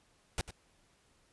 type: noise with echo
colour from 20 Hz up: pink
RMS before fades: -33 dBFS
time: 0.38-0.41 s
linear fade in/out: 0 ms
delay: 97 ms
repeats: 1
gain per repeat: -13 dB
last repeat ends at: 0.507 s
effects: pink hiss -69 dBFS RMS until 1.32 s + resampled to 24000 Hz